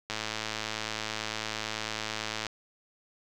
click train, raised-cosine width 0.2 ms, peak -15 dBFS, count 259, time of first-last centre 0.1-2.467 s, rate 109 Hz, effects none

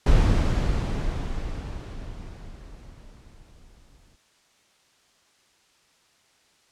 brown noise with exponential decay, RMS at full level -17 dBFS, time 0.06-4.16 s, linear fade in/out 5 ms, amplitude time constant 890 ms, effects white hiss -62 dBFS RMS until 6.71 s + low-pass 7000 Hz 12 dB/octave

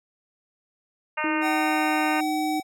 harmonic tone, 306.3 Hz, D#4, 27 cents flat, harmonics 2 / 3 / 4 / 5 / 6 / 7 / 8 / 9, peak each -34 / -30 / -32 / -32 / -34 / -34 / -35 / -34 dBFS, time 1.17-2.21 s, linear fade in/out 10 ms
sine tone with pitch glide, 314 to 307.7 Hz, D#4 to D#4, +16 to -19 cents, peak -25 dBFS, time 1.24-2.6 s, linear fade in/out 2 ms, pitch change -35 cents, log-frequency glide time 1.45-1.99 s
square tone, 760 Hz, F#5, 46 cents sharp, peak -27 dBFS, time 1.41-2.63 s, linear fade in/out 50 ms
effects none

